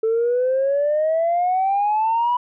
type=exponential sweep; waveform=sine; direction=up; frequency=440 to 987.8 Hz; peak=-15 dBFS; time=0.03-2.37 s; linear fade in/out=5 ms; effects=tanh soft clip ceiling -13 dBFS

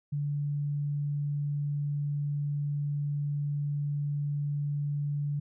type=tone; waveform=sine; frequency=145 Hz; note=D3; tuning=22 cents flat; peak=-28 dBFS; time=0.12-5.4 s; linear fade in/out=10 ms; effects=none

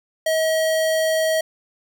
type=tone; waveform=square; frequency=638 Hz; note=D#5; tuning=43 cents sharp; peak=-18 dBFS; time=0.26-1.41 s; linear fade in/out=5 ms; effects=none

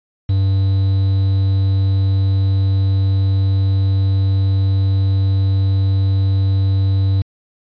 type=tone with quantisation; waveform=triangle; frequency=96.8 Hz; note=G2; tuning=21 cents flat; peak=-10 dBFS; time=0.29-7.22 s; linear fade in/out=5 ms; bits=6; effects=resampled to 11025 Hz

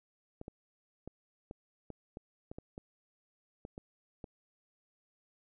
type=clicks; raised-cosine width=2 ms; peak=-30 dBFS; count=12; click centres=0.414 / 0.481 / 1.076 / 1.511 / 1.903 / 2.171 / 2.515 / 2.585 / 2.779 / 3.651 / 3.779 / 4.242 s; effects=none

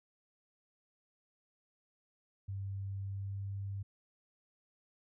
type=tone with pitch glide; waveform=sine; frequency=98 to 98.85 Hz; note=G2 to G2; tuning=0 to +15 cents; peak=-37 dBFS; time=2.48-3.83 s; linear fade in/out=10 ms; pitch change=+15 cents; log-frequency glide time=3.02-3.43 s; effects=none

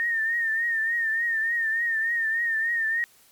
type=tone with vibrato; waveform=sine; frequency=1826 Hz; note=A#6; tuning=36 cents flat; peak=-22 dBFS; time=0-3.04 s; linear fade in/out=0 ms; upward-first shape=triangle; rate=3.4 Hz; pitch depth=70 cents each way; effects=white hiss -57 dBFS RMS until 3.31 s + MP3 96 kbps

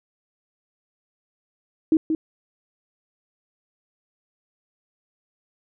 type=tone with echo; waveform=sine; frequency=317.4 Hz; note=D#4; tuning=35 cents sharp; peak=-13 dBFS; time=1.92-1.97 s; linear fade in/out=2 ms; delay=180 ms; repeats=1; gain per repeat=-6 dB; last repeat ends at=2.15 s; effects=none

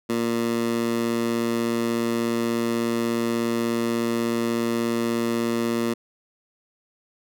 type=tone with high-pass filter; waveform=15% pulse; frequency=116.54 Hz; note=A#2; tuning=in tune; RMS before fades=-24 dBFS; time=0.09-5.94 s; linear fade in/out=10 ms; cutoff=240 Hz; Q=1.6; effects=none

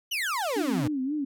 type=exponential sweep; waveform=35% pulse; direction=down; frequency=3108 to 110 Hz; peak=-25 dBFS; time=0.11-0.88 s; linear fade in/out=10 ms
type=tone with vibrato; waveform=sine; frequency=280 Hz; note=C#4; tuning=18 cents sharp; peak=-26 dBFS; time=0.56-1.25 s; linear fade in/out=10 ms; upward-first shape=sine; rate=3.8 Hz; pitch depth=150 cents each way
effects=none

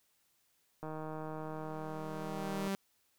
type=click train; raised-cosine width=1 ms; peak=-29 dBFS; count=289; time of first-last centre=0.83-2.676 s; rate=156 Hz
type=tone with exponential growth; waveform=sawtooth; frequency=195.4 Hz; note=G3; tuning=5 cents flat; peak=-29 dBFS; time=0.95-2.75 s; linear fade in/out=0 ms; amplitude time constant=390 ms
effects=white hiss -74 dBFS RMS until 3.18 s

